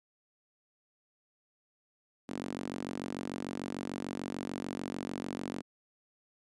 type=tone with high-pass filter; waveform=sawtooth; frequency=46.75 Hz; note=F#1; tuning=19 cents sharp; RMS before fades=-39 dBFS; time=2.28-5.62 s; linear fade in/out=20 ms; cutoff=250 Hz; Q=2.7; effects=resampled to 24000 Hz